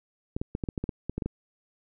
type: clicks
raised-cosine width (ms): 3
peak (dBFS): -17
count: 12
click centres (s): 0.365 / 0.415 / 0.551 / 0.638 / 0.688 / 0.778 / 0.84 / 0.892 / 1.096 / 1.18 / 1.222 / 1.26
effects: none